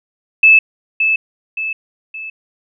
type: tone with echo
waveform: sine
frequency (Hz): 2617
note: E7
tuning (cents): -13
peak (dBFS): -4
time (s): 0.43-0.59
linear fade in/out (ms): 5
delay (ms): 570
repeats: 3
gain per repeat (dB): -7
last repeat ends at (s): 2.3
effects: none